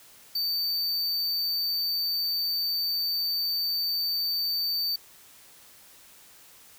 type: tone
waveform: square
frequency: 4584 Hz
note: D8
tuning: 43 cents flat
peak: -26 dBFS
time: 0.35-4.96 s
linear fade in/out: 5 ms
effects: white hiss -53 dBFS RMS until 6.78 s